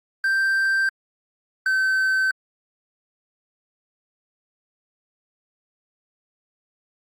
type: tone pair in turn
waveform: triangle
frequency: 1569 / 1537.6 Hz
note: G6 / G6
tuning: +1 / -34 cents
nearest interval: unison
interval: 35 cents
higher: first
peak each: -16 dBFS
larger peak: neither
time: 0.24-0.89 / 1.66-2.31 s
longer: neither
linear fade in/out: 2 ms
effects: Opus 32 kbps